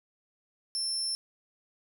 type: tone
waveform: 35% pulse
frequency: 5360 Hz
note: E8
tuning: 28 cents sharp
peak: -27 dBFS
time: 0.75-1.15 s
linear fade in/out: 0 ms
effects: none